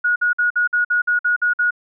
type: tone bursts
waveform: sine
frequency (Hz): 1451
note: F#6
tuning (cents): -34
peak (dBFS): -14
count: 10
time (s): 0.04-1.708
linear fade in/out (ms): 10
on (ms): 120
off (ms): 52
effects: none